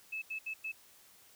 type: tone bursts at uneven times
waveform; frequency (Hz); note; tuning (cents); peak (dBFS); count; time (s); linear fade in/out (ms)
sine; 2606; E7; -20; -36; 4; 0.12-0.22 / 0.3-0.39 / 0.46-0.54 / 0.64-0.72; 10
effects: white hiss -61 dBFS RMS until 1.35 s